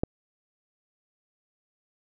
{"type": "click", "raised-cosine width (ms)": 2, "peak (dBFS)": -11, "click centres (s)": 0.035, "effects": []}